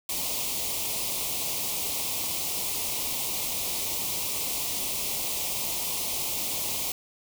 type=band-stop noise; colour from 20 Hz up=white; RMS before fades=-30 dBFS; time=0.09-6.92 s; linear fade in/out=2 ms; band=1100 to 2200 Hz; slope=48 dB/octave; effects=none